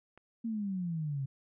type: click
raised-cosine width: 0.5 ms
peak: -39 dBFS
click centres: 0.176 s
type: exponential sweep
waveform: sine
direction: down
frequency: 233.2 to 132 Hz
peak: -32 dBFS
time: 0.44-1.26 s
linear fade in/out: 10 ms
effects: none